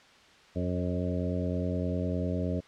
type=harmonic tone with a mistuned harmonic; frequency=89.7 Hz; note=F2; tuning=47 cents sharp; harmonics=1 / 2 / 3 / 4 / 5 / 6 / 7; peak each=-32 / -33 / -35 / -41 / -39 / -39 / -39 dBFS; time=0.55-2.61 s; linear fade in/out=20 ms; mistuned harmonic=6; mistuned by=+20 cents; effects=white hiss -56 dBFS RMS until 2.67 s + low-pass 4000 Hz 12 dB/octave